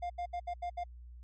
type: tone bursts at uneven times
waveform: triangle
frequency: 704 Hz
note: F5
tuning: 14 cents sharp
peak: -32 dBFS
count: 6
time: 0.02-0.1 / 0.18-0.26 / 0.33-0.4 / 0.47-0.54 / 0.62-0.7 / 0.77-0.84 s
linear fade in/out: 10 ms
effects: added 60 Hz sine -47 dBFS peak until 1.23 s + MP3 32 kbps